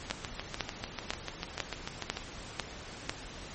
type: two click trains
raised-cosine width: 0.2 ms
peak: -17 / -12 dBFS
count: 15 / 7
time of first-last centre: 0.1-2.171 / 0.11-3.095 s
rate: 6.76 / 2.01 Hz
effects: pink hiss -45 dBFS RMS until 3.54 s + MP3 32 kbps